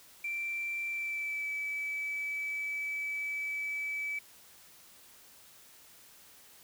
sine tone with pitch glide, 2349 to 2299 Hz, D7 to D7, 0 to -37 cents, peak -32 dBFS, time 0.24-4.19 s, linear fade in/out 5 ms, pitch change -37 cents, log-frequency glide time 0.89-1.5 s, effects tanh soft clip ceiling -28 dBFS + white hiss -57 dBFS RMS until 6.63 s

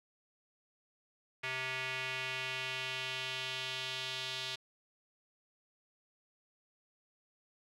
square tone with band-pass filter sweep, 130 Hz, C3, 11 cents flat, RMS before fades -39 dBFS, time 1.43-4.56 s, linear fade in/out 10 ms, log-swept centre 2300 to 3600 Hz, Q 2.5, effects none

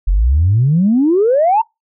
sine exponential sweep, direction up, 41.43 to 932.3 Hz, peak -8 dBFS, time 0.07-1.62 s, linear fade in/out 10 ms, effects noise-tail reverb RT60 0.2 s tail -26 dB re dry + tanh soft clip ceiling -4 dBFS

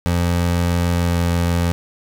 25% pulse tone with pitch glide, 86.8 to 86.1 Hz, F2 to F2, -10 to -24 cents, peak -12 dBFS, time 0.06-1.72 s, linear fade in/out 0 ms, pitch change -14 cents, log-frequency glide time 0.96-1.15 s, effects none

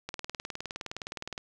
click train, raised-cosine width 0.2 ms, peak -19 dBFS, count 26, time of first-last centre 0.09-1.379 s, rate 19.4 Hz, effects none

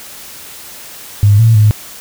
sine tone with pitch steps, 102.7 / 113.5 / 106.4 Hz, G#2 / A#2 / G#2, -19 / -46 / +42 cents, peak -4 dBFS, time 1.23-1.71 s, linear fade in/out 0 ms, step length 160 ms, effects white hiss -32 dBFS RMS until 2 s

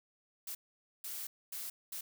blue noise bursts at uneven times, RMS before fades -42 dBFS, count 4, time 0.47-0.55 / 1.04-1.27 / 1.52-1.7 / 1.92-2.01 s, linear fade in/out 5 ms, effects none

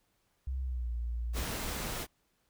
sine tone with pitch glide, 65.41 to 58.61 Hz, C2 to A#1, 0 to +10 cents, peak -32 dBFS, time 0.47-1.43 s, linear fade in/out 5 ms, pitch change -190 cents, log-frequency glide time 0.61-0.9 s
pink noise, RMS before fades -37 dBFS, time 1.33-2.07 s, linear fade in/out 50 ms
effects pink hiss -75 dBFS RMS until 2.49 s

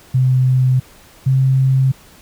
sine tone pair in turn, 128.8 / 132.57 Hz, C3 / C3, -27 / +23 cents, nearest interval unison, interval 50 cents, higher second, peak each -10 dBFS, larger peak neither, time 0.14-0.8 / 1.26-1.92 s, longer neither, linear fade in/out 10 ms, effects pink hiss -45 dBFS RMS until 2.21 s

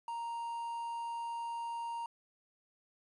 triangle tone with quantisation, 932.3 Hz, A#5, in tune, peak -35 dBFS, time 0.08-2.06 s, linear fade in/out 2 ms, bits 10, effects resampled to 24000 Hz

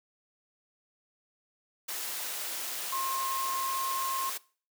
sine tone in noise, 1066 Hz, C6, 32 cents sharp, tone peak -30 dBFS, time 2.92-4.3 s, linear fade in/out 10 ms, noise white, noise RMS -36 dBFS, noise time 1.88-4.38 s, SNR +3 dB, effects noise-tail reverb RT60 0.4 s tail -21 dB re dry + high-pass 400 Hz 12 dB/octave

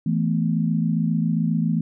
sine chord, E suspended fourth, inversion none, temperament just, 164.81 / 219.8 / 247.2 Hz, E3 / A3 / B3, 0 / -2 / +2 cents, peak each -21 / -23 / -27 dBFS, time 0.06-1.81 s, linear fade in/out 5 ms, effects none

